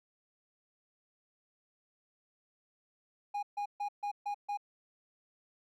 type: tone bursts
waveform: triangle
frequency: 819 Hz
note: G#5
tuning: 24 cents flat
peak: -31 dBFS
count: 6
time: 3.34-4.574 s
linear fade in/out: 10 ms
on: 89 ms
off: 140 ms
effects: none